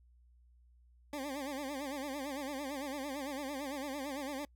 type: tone with vibrato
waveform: 20% pulse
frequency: 278.5 Hz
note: C#4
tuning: 8 cents sharp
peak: -33 dBFS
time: 1.13-4.45 s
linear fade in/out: 2 ms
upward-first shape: sine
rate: 8.9 Hz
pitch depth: 120 cents each way
effects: noise-tail reverb RT60 0.1 s tail -26 dB re dry + added 60 Hz sine -61 dBFS peak until 4.55 s